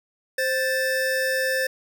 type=tone pair together; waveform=square; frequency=523.3 / 1760.2 Hz; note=C5 / A6; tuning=0 / 0 cents; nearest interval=octave + major sixth; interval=2100 cents; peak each=-25 dBFS; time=0.38-1.67 s; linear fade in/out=5 ms; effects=none